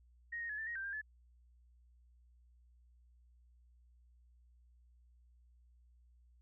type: tone with pitch steps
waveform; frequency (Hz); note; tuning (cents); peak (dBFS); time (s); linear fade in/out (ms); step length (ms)
sine; 1872 / 1860 / 1705 / 1774 / 1879 / 1569 / 1599 / 1724; A#6 / A#6 / G#6 / A6 / A#6 / G6 / G6 / A6; +7 / -4 / +45 / +14 / +13 / +1 / +34 / -36; -39; 0.32-1.016; 10; 87
effects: added 60 Hz sine -63 dBFS peak until 6.41 s